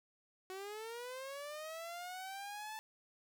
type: linear sweep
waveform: sawtooth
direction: up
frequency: 370.3 to 880 Hz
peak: -40 dBFS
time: 0.5-2.79 s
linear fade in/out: 0 ms
effects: 11-bit